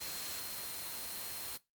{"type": "tone in noise", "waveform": "sine", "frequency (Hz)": 4186, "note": "C8", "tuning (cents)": 0, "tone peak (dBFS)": -47, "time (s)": [0, 1.58], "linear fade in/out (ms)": 20, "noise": "white", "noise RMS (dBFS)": -42, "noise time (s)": [0, 1.58], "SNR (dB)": -8, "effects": ["noise-tail reverb RT60 0.2 s tail -18 dB re dry", "Opus 48 kbps"]}